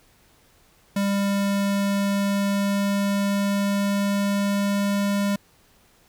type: tone with pitch glide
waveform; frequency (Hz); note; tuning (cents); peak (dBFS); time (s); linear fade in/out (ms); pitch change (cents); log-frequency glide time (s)
square; 199.4 to 201.1; G3 to G3; +30 to +44; -21; 0.96-5.36; 5; +14; 1.65-5.09
effects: pink hiss -58 dBFS RMS until 6.08 s